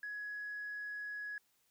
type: tone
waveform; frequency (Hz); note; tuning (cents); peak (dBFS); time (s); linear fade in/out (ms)
sine; 1677; G#6; +16; -39; 0.03-1.38; 2
effects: tanh soft clip ceiling -36 dBFS + white hiss -75 dBFS RMS until 1.7 s

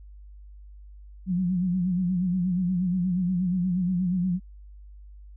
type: tone with vibrato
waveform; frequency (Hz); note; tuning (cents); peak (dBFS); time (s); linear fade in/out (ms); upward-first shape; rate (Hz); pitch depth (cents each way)
sine; 181; F#3; -38; -22; 1.26-4.4; 50; sine; 8.4; 75
effects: added 50 Hz sine -43 dBFS peak until 5.36 s

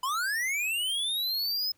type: linear sweep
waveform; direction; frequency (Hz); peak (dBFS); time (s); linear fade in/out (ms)
square; up; 987.8 to 5150; -28; 0.03-1.72; 5
effects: pink hiss -68 dBFS RMS until 1.77 s

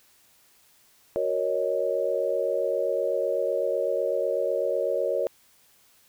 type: chord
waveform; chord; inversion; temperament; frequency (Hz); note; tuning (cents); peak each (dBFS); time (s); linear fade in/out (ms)
sine; D# minor seventh; first; equal; 370 / 466.2 / 554.4 / 622.3; F#4 / A#4 / C#5 / D#5; 0 / 0 / 0 / 0; -32 / -29 / -26 / -30; 1.16-5.27; 0
effects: white hiss -60 dBFS RMS until 6.08 s

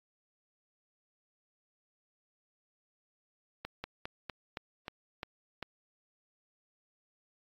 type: slowing click train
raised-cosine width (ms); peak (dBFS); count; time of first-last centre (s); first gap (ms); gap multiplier
0.3; -22; 8; 3.65-5.627; 190; 1.13
effects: AAC 32 kbps

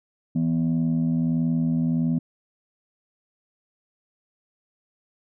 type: tone pair together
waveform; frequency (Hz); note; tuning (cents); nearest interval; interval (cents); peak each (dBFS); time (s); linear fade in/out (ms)
sine; 164.3 / 245.8; E3 / B3; -5 / -8; perfect fifth; 697; -21; 0.35-2.19; 10
effects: tanh soft clip ceiling -16 dBFS

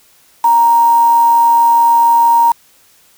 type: tone with quantisation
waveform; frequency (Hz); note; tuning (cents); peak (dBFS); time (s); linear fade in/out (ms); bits
sine; 932.3; A#5; 0; -6; 0.44-2.52; 5; 4
effects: white hiss -49 dBFS RMS until 3.17 s

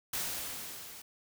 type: noise with level ramp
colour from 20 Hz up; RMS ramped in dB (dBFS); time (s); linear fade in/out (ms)
white; -34 to -49; 0.13-1.02; 5
effects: none

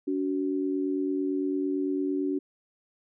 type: tone pair together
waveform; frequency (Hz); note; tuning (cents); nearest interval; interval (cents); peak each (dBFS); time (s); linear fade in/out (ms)
sine; 284.9 / 373.8; C#4 / F#4; +48 / +18; perfect fourth; 470; -27 / -30; 0.07-2.39; 10
effects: none

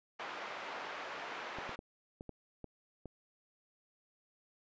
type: band-pass noise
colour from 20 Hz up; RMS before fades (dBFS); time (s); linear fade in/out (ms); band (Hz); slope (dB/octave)
pink; -44; 0.19-1.76; 10; 620 to 2300; 12
type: clicks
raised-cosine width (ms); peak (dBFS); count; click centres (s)
2; -32; 7; 1.586 / 1.693 / 1.791 / 2.209 / 2.293 / 2.643 / 3.057
effects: resampled to 16000 Hz

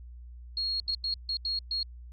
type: tone bursts at uneven times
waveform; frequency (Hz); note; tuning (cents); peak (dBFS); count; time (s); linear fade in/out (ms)
sine; 4291; C8; +43; -28; 6; 0.57-0.8 / 0.88-0.95 / 1.04-1.14 / 1.29-1.37 / 1.45-1.59 / 1.71-1.83; 2
effects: added 60 Hz sine -43 dBFS peak until 2.12 s + AAC 32 kbps

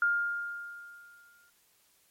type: tone with exponential decay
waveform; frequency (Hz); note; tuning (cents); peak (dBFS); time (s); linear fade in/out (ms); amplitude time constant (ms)
sine; 1408; F6; +14; -22; 0.02-1.5; 2; 320
effects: white hiss -67 dBFS RMS until 2.1 s + MP3 64 kbps

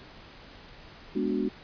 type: chord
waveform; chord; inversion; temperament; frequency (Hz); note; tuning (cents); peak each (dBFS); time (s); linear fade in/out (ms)
sine; G# half-diminished seventh; none; equal; 207.7 / 246.9 / 293.7 / 370; G#3 / B3 / D4 / F#4; 0 / 0 / 0 / 0; -31; 1.15-1.49; 10
effects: pink hiss -49 dBFS RMS until 1.63 s + resampled to 11025 Hz

